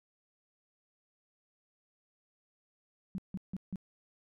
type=tone bursts; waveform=sine; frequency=189.4 Hz; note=F#3; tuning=41 cents sharp; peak=-34 dBFS; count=4; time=3.15-3.758 s; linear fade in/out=0 ms; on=32 ms; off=160 ms; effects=none